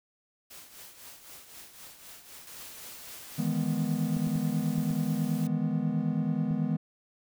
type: noise with tremolo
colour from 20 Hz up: white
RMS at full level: -46 dBFS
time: 0.5-3.49 s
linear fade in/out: 10 ms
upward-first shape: triangle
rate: 3.9 Hz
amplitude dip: 65%
type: noise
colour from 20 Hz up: white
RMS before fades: -47 dBFS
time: 2.47-5.47 s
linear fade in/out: 2 ms
type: chord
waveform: triangle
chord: E major seventh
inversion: third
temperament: equal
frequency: 155.56 / 164.81 / 207.7 / 246.9 Hz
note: D#3 / E3 / G#3 / B3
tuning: 0 / 0 / 0 / 0 cents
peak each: -30 dBFS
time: 3.38-6.77 s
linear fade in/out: 10 ms
type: clicks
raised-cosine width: 3 ms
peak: -32 dBFS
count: 6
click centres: 4.166 / 4.272 / 4.36 / 4.782 / 4.909 / 6.51 s
effects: none